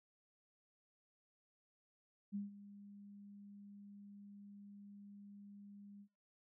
sine tone with ADSR envelope, 202.2 Hz, G#3, 46 cents flat, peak -38 dBFS, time 2.32-6.08 s, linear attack 32 ms, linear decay 150 ms, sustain -16 dB, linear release 72 ms, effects noise-tail reverb RT60 0.5 s tail -25 dB re dry

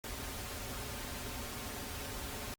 pink noise with comb filter, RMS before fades -42 dBFS, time 0.04-2.54 s, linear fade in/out 0 ms, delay 6.1 ms, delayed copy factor -0.65, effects Opus 48 kbps

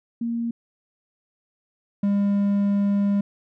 sine / triangle tone pair in turn, 233.1 / 201.3 Hz, A#3 / G3, 0 / +46 cents, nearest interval minor third, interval 254 cents, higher first, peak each -23 / -16 dBFS, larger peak second, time 0.21-0.51 / 2.03-3.21 s, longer second, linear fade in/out 5 ms, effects none

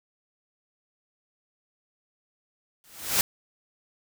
white noise with exponential growth, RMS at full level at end -19 dBFS, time 2.84-3.21 s, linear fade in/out 1 ms, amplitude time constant 80 ms, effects none

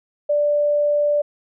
sine tone, 587.3 Hz, D5, in tune, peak -15 dBFS, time 0.29-1.22 s, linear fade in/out 10 ms, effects none

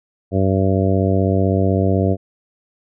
harmonic tone, 95.9 Hz, G2, 37 cents flat, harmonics 1 / 2 / 3 / 4 / 5 / 6 / 7, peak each -17 / -20 / -22 / -23 / -24 / -25 / -25 dBFS, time 0.31-2.17 s, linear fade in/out 50 ms, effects none

